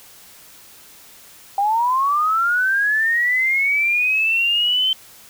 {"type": "linear sweep", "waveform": "sine", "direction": "up", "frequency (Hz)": [783, 3100], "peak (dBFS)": -15, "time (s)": [1.58, 4.93], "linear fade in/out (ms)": 2, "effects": ["white hiss -45 dBFS RMS until 5.29 s"]}